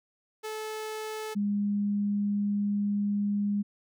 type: tone pair in turn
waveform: sawtooth / sine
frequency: 433.7 / 204.1 Hz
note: A4 / G#3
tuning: -25 / -30 cents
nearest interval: octave + minor second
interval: 1305 cents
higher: first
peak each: -30 / -25 dBFS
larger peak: second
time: 0.43-1.35 / 1.35-3.63 s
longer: second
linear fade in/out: 20 ms
effects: none